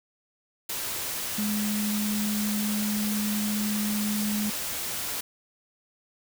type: tone in noise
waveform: sine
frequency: 209.6 Hz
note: G#3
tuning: 16 cents sharp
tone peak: -26 dBFS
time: 1.38-4.5 s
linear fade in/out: 5 ms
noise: white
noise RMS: -32 dBFS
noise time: 0.69-5.21 s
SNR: +3 dB
effects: none